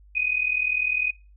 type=tone pair together; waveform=sine; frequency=2469 / 2509 Hz; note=D#7 / D#7; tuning=-14 / +14 cents; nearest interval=unison; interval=28 cents; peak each=-24 dBFS; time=0.15-1.11 s; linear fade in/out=10 ms; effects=noise-tail reverb RT60 0.3 s tail -25 dB re dry + added 50 Hz sine -49 dBFS peak until 1.36 s